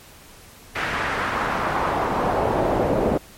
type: noise with band-pass filter sweep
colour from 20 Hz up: brown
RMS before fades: -22 dBFS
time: 0.75-3.18 s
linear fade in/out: 10 ms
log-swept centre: 1900 to 490 Hz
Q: 1.6
effects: pink hiss -46 dBFS RMS until 3.37 s + MP3 64 kbps